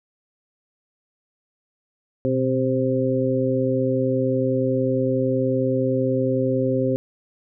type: harmonic tone with a mistuned harmonic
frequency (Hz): 130.81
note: C3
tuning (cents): 0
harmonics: 1 / 2 / 3 / 4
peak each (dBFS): -25 / -23 / -25 / -23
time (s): 2.25-6.96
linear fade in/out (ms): 0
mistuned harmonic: 1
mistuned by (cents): -68
effects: none